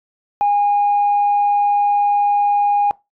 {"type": "tone", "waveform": "sine", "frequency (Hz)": 818, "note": "G#5", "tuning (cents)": -26, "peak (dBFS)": -11, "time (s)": [0.41, 2.91], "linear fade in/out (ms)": 0, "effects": ["noise-tail reverb RT60 0.2 s tail -21 dB re dry", "tanh soft clip ceiling -9 dBFS"]}